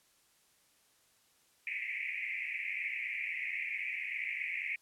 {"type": "band-pass noise", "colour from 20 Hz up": "pink", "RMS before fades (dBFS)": -38, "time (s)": [1.67, 4.76], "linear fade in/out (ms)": 2, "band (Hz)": [2000, 2500], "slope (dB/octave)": 96, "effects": ["white hiss -69 dBFS RMS until 4.81 s", "low-pass 12000 Hz 12 dB/octave"]}